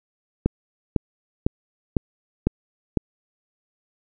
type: click train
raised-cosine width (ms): 3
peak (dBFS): -5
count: 6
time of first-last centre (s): 0.46-2.973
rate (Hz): 1.99
effects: none